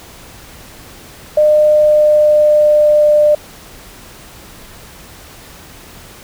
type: tone with pitch glide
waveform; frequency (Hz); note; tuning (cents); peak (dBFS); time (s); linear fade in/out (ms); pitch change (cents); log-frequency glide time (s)
sine; 605 to 598.1; D#5 to D5; -49 to +31; -6; 1.37-3.35; 5; -20; 1.63-3.1
effects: pink hiss -37 dBFS RMS until 6.23 s